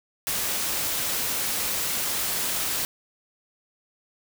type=noise; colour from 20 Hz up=white; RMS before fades=-27 dBFS; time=0.27-2.85 s; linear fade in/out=0 ms; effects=none